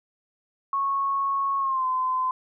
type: tone with pitch glide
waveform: sine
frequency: 1101 to 1027.3 Hz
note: C#6 to C6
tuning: -12 to -32 cents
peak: -22 dBFS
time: 0.73-2.31 s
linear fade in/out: 2 ms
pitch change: -120 cents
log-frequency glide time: 1.59-1.86 s
effects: none